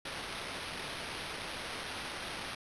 white noise with sample-and-hold, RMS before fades -41 dBFS, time 0.05-2.55 s, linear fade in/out 5 ms, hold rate 7350 Hz, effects resampled to 24000 Hz

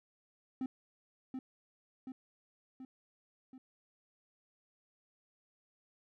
triangle tone with echo, 260 Hz, C4, 11 cents flat, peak -32 dBFS, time 0.61-0.66 s, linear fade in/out 2 ms, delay 730 ms, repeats 4, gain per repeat -4 dB, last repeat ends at 3.58 s, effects none

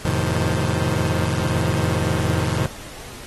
sawtooth chord, F dominant seventh, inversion none, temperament just, 87.31 / 109.13 / 130.96 / 157.15 Hz, F2 / A2 / C3 / Eb3, 0 / -14 / +2 / +18 cents, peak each -21 dBFS, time 0.05-2.66 s, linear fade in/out 0 ms, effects pink hiss -38 dBFS RMS until 3.26 s + AAC 32 kbps

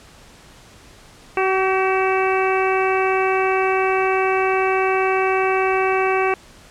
harmonic tone with a mistuned harmonic, 379.6 Hz, F#4, 44 cents sharp, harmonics 1 / 2 / 3 / 4 / 5 / 6 / 7, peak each -19 / -22 / -24 / -28 / -31 / -27 / -27 dBFS, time 1.37-6.34 s, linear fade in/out 2 ms, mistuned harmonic 4, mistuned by +28 cents, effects pink hiss -46 dBFS RMS until 6.7 s + low-pass 9000 Hz 12 dB/octave

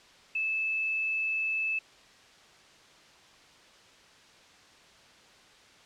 sine tone, 2619 Hz, E7, 12 cents flat, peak -27 dBFS, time 0.35-1.79 s, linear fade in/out 5 ms, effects white hiss -56 dBFS RMS until 5.85 s + low-pass 5000 Hz 12 dB/octave

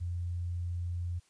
sine tone, 87.31 Hz, F2, in tune, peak -32 dBFS, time 0-1.2 s, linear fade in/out 20 ms, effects white hiss -68 dBFS RMS until 1.29 s + resampled to 22050 Hz

